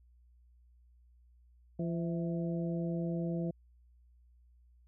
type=harmonic tone with a mistuned harmonic; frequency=170 Hz; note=F3; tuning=46 cents flat; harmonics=1 / 2 / 3 / 4; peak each=-33 / -39 / -43 / -45 dBFS; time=1.79-3.51 s; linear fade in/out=5 ms; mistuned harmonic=4; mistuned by=-57 cents; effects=added 60 Hz sine -60 dBFS peak until 4.87 s